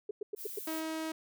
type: tone bursts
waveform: sine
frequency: 415.3 Hz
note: G#4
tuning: in tune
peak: -33 dBFS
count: 5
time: 0.09-0.59 s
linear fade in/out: 5 ms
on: 20 ms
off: 100 ms
type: noise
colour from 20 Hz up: violet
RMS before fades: -43 dBFS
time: 0.36-0.83 s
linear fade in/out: 50 ms
type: tone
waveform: sawtooth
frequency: 318.6 Hz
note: D#4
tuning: 41 cents sharp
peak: -31 dBFS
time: 0.67-1.12 s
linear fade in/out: 5 ms
effects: none